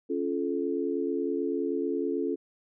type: chord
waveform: sine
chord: Db augmented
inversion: none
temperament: just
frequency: 277.2 / 346.5 / 433.1 Hz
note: Db4 / F4 / A4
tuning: 0 / -14 / -27 cents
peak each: -31 dBFS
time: 0.09-2.36 s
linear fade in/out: 20 ms
effects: none